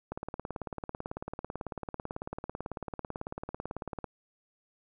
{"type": "click train", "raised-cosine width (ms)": 1, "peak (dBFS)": -22, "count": 72, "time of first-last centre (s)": [0.12, 4.043], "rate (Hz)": 18.1, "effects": []}